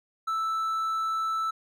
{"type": "tone", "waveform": "triangle", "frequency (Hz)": 1318.5, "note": "E6", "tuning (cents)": 0, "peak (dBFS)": -24, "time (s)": [0.27, 1.51], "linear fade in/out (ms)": 10, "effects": []}